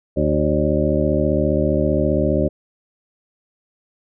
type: harmonic tone with a mistuned harmonic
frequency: 75.1 Hz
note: D2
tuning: 39 cents sharp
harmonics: 1 / 2 / 3 / 4 / 5 / 7 / 8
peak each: -23 / -23 / -23 / -23 / -23 / -23 / -23 dBFS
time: 0.16-2.49 s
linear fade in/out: 20 ms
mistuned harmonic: 7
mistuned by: +53 cents
effects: none